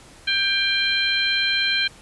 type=harmonic tone with a mistuned harmonic; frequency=792 Hz; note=G5; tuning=18 cents sharp; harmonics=2 / 3 / 4 / 5; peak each=-24 / -24 / -24 / -24 dBFS; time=0.27-1.88 s; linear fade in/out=10 ms; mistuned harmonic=5; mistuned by=+54 cents; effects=pink hiss -47 dBFS RMS until 2.01 s + resampled to 24000 Hz